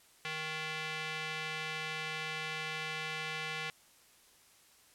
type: tone with band-pass filter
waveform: square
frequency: 156.6 Hz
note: D#3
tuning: 11 cents sharp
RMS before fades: -39 dBFS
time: 0.25-3.7 s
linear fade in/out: 0 ms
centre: 2500 Hz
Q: 1.6
effects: white hiss -63 dBFS RMS until 4.94 s + low-pass 12000 Hz 12 dB/octave